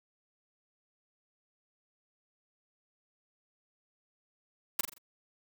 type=noise with echo; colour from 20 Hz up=white; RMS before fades=-28 dBFS; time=4.79-4.81 s; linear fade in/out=5 ms; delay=43 ms; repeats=4; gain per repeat=-7 dB; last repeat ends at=4.982 s; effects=none